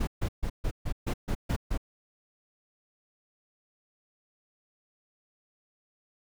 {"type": "noise bursts", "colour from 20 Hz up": "brown", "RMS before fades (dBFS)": -28, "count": 9, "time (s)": [0, 1.777], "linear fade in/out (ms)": 10, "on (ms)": 73, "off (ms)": 140, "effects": []}